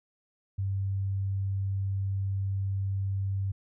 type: tone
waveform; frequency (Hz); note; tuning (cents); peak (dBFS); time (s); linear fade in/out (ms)
sine; 97.5; G2; -9; -27; 0.58-3.52; 10
effects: none